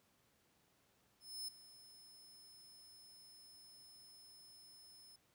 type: tone with ADSR envelope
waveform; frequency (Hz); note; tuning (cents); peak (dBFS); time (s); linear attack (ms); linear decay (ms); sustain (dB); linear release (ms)
sawtooth; 5230; E8; -15; -39; 1.2-5.16; 280; 8; -17; 4
effects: pink hiss -75 dBFS RMS until 5.34 s + high-pass 80 Hz 12 dB/octave